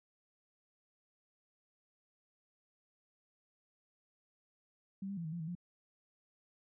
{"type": "tone with pitch steps", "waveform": "sine", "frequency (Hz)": [194.3, 199, 168.4, 157.2, 172, 158.7, 175.8], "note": ["G3", "G3", "E3", "D#3", "F3", "D#3", "F3"], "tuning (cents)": [-15, 26, 37, 18, -26, 35, 12], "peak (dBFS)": -38, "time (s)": [5.02, 5.552], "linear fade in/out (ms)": 5, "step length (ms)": 76, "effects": []}